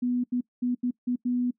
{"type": "tone bursts at uneven times", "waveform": "sine", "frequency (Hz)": 246.3, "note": "B3", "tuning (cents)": -5, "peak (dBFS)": -23, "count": 6, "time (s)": [[0.02, 0.24], [0.32, 0.41], [0.62, 0.75], [0.83, 0.91], [1.07, 1.16], [1.25, 1.51]], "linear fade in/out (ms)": 10, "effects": ["noise-tail reverb RT60 0.1 s tail -21 dB re dry"]}